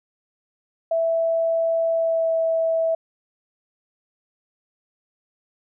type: tone with pitch glide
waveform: sine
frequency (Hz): 659.3 to 653.6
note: E5 to E5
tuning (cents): 0 to -15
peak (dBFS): -18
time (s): 0.91-2.95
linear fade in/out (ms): 5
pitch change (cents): -15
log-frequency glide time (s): 1.93-2.33
effects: none